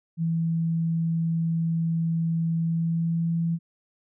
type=tone with pitch glide; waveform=sine; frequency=164.81 to 166.82 Hz; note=E3 to E3; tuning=0 to +21 cents; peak=-22 dBFS; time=0.17-3.59 s; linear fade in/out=50 ms; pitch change=+21 cents; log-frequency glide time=2.57-3.3 s; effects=none